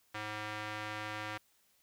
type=tone with band-pass filter; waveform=square; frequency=106.5 Hz; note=G#2; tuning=44 cents sharp; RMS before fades=-41 dBFS; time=0.14-1.38 s; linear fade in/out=10 ms; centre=1800 Hz; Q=1; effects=white hiss -71 dBFS RMS until 1.82 s